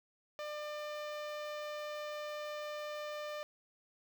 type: tone with notch filter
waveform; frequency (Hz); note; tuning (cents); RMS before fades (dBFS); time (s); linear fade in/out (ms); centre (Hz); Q
sawtooth; 598; D5; +31; -42; 0.39-3.43; 0; 10000; 0.53
effects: 12-bit